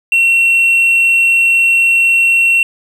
sine tone with hard clipping, 2722 Hz, F7, 45 cents flat, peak -8 dBFS, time 0.12-2.63 s, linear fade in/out 2 ms, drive 2 dB, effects none

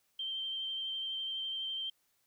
sine tone with vibrato, 3136 Hz, G7, in tune, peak -35 dBFS, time 0.19-1.9 s, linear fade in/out 5 ms, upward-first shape sine, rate 12 Hz, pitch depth 13 cents each way, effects white hiss -75 dBFS RMS until 2.26 s

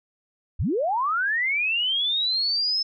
sine linear sweep, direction up, 39.66 to 5274 Hz, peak -21 dBFS, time 0.59-2.83 s, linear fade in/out 10 ms, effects none

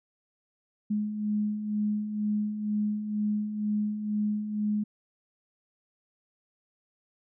sine beating tone pair, 208.4 / 210.5 Hz, G#3 / G#3, +6 / +24 cents, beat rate 2.1 Hz, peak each -35 / -27 dBFS, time 0.9-4.84 s, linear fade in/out 10 ms, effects none

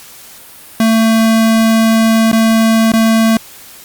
square tone with dropouts, 223.9 Hz, A3, 30 cents sharp, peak -8 dBFS, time 0.8-3.37 s, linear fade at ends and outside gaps 2 ms, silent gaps 2.316-2.329 / 2.919-2.936 s, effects white hiss -36 dBFS RMS until 3.84 s + Opus 48 kbps

